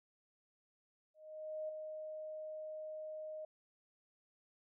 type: tone with ADSR envelope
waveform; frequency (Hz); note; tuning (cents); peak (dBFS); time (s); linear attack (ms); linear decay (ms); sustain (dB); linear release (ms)
sine; 621; D#5; -3; -38; 1.14-3.45; 550; 4; -5; 4
effects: none